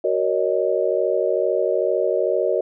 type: chord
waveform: sine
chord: D# minor seventh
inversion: first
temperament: just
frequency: 373.4 / 466.7 / 560 / 622.3 Hz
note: F#4 / A#4 / C#5 / D#5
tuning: +16 / +2 / +18 / 0 cents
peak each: -23 dBFS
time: 0.04-2.61 s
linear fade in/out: 5 ms
effects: none